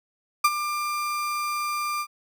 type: tone with ADSR envelope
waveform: 35% pulse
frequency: 1192 Hz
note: D6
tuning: 25 cents sharp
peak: -12 dBFS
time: 0.44-2.07 s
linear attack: 8 ms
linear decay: 43 ms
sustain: -12 dB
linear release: 63 ms
effects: none